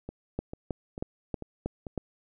two click trains, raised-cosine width 2 ms, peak -24 / -17 dBFS, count 5 / 6, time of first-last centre 0.09-1.868 / 0.39-1.977 s, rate 2.25 / 3.15 Hz, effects none

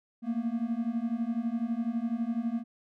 triangle beating tone pair, 225.5 / 237.5 Hz, A3 / A#3, +43 / +33 cents, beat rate 12 Hz, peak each -30 / -29 dBFS, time 0.22-2.64 s, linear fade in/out 50 ms, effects none

